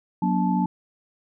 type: tone cluster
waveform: sine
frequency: 184.5 / 239.3 / 287.1 / 871 Hz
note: F#3 / A#3 / D4 / A5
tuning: -5 / +46 / -39 / -18 cents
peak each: -22 / -26 / -28 / -26 dBFS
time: 0.22-0.66 s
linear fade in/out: 5 ms
effects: none